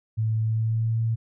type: tone with pitch glide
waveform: sine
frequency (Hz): 110.4 to 113.44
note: A2 to A#2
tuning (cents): +6 to -47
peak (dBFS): -21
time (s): 0.17-1.16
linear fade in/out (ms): 20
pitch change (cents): +47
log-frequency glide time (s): 0.4-0.98
effects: none